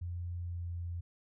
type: tone with pitch glide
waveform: sine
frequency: 87.31 to 86.31 Hz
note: F2 to F2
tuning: 0 to -20 cents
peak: -36 dBFS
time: 0.01-1.01 s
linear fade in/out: 10 ms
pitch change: -20 cents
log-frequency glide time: 0.37-0.71 s
effects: none